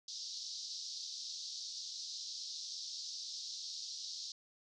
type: band-pass noise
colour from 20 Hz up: white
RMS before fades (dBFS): -45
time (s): 0.08-4.32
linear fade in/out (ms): 2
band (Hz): 3900 to 5800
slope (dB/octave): 48
effects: none

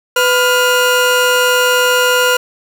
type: tone pair together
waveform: 30% pulse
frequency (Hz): 499.8 / 1416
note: B4 / F6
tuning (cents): +21 / +23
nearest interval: octave + tritone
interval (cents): 1802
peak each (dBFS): -10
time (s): 0.16-2.37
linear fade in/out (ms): 5
effects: none

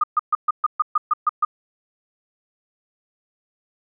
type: tone bursts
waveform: sine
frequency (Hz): 1226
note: D#6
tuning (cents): -26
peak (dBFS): -14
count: 10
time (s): 0.01-1.45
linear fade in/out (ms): 5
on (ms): 27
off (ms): 130
effects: none

